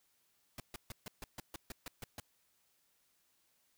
pink noise bursts, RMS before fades -45 dBFS, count 11, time 0.58-2.2 s, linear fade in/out 2 ms, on 20 ms, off 140 ms, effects white hiss -75 dBFS RMS until 3.77 s

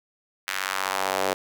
square tone with high-pass filter sweep, 47.74 Hz, G1, 45 cents flat, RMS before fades -27 dBFS, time 0.47-1.34 s, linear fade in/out 10 ms, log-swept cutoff 1800 to 500 Hz, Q 1.5, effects none

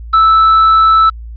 triangle tone with quantisation, 1315 Hz, E6, 5 cents flat, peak -3 dBFS, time 0.13-1.1 s, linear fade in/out 10 ms, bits 5, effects added 57 Hz sine -25 dBFS peak until 1.36 s + resampled to 11025 Hz

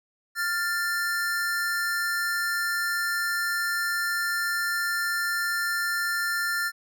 square tone pair together, 1396.9 / 1773.7 Hz, F6 / A6, 0 / +13 cents, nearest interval major third, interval 413 cents, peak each -29 / -28 dBFS, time 0.35-6.72 s, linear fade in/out 50 ms, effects none

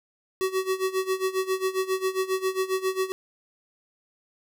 square tone with tremolo, 377.8 Hz, F#4, 36 cents sharp, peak -22 dBFS, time 0.41-3.12 s, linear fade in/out 0 ms, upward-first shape sine, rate 7.4 Hz, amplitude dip 85%, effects none

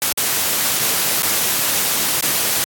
white noise with dropouts, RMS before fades -18 dBFS, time 0.02-2.64 s, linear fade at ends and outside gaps 0 ms, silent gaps 0.125-0.175 / 0.791-0.795 / 1.222-1.231 / 2.208-2.225 s, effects high-pass 100 Hz 12 dB/octave + AAC 64 kbps

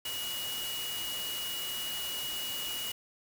sine tone in noise, 2907 Hz, F#7, 31 cents flat, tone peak -36 dBFS, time 0.05-2.92 s, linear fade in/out 5 ms, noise white, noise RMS -39 dBFS, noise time 0.05-2.92 s, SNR 0 dB, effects none

